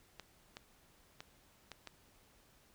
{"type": "clicks", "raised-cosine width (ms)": 0.2, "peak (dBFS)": -29, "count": 5, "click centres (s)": [0.197, 0.569, 1.205, 1.717, 1.873], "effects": ["pink hiss -67 dBFS RMS until 2.74 s"]}